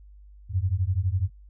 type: beating tone pair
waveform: sine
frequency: 87.4 / 99.4 Hz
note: F2 / G2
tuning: +2 / +25 cents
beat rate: 12 Hz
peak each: -25 / -25 dBFS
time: 0.49-1.3 s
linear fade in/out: 50 ms
effects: added 50 Hz sine -46 dBFS peak until 1.49 s

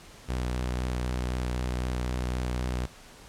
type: tone with vibrato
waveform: sawtooth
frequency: 62 Hz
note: B1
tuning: 7 cents sharp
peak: -24 dBFS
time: 0.28-2.87 s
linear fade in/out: 20 ms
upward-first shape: sine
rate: 3.9 Hz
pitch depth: 16 cents each way
effects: pink hiss -50 dBFS RMS until 3.28 s + low-pass 10000 Hz 12 dB/octave

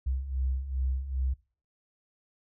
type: beating tone pair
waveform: sine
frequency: 63.6 / 66.1 Hz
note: C2 / C2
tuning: -48 / +18 cents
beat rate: 2.5 Hz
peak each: -34 / -29 dBFS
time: 0.06-1.34 s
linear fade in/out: 10 ms
effects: noise-tail reverb RT60 0.4 s tail -22 dB re dry

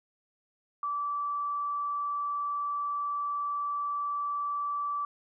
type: tone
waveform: sine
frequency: 1159 Hz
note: D6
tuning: 23 cents flat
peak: -29 dBFS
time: 0.83-5.05 s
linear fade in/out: 2 ms
effects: none

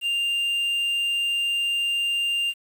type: tone with quantisation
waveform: triangle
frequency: 2794 Hz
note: F7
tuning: in tune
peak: -20 dBFS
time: 0.01-2.54 s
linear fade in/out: 50 ms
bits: 8
effects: none

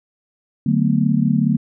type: chord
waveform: sine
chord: B minor seventh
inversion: first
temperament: just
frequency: 148.16 / 185.21 / 222.2 / 246.9 Hz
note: D3 / F#3 / A3 / B3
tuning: +16 / +2 / +17 / 0 cents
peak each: -19 / -20 / -18 / -21 dBFS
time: 0.66-1.57 s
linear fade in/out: 5 ms
effects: none

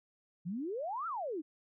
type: exponential two-way sweep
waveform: sine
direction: up then down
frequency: 160 to 1396.9 to 284.8 Hz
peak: -35 dBFS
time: 0.45-1.42 s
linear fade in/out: 20 ms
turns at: 1.07 s
effects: none

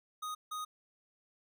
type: tone bursts at uneven times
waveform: square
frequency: 1244.5 Hz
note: D#6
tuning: in tune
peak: -38 dBFS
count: 2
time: 0.22-0.35 / 0.51-0.65 s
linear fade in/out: 10 ms
effects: none

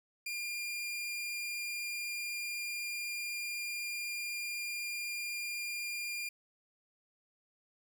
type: tone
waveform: sawtooth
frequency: 2404 Hz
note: D7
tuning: 40 cents sharp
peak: -33 dBFS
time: 0.26-6.29 s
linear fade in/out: 5 ms
effects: none

